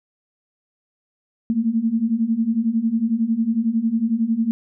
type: beating tone pair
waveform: sine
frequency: 220 / 231 Hz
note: A3 / A#3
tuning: 0 / -16 cents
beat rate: 11 Hz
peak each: -22 / -19 dBFS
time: 1.5-4.51 s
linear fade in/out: 0 ms
effects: none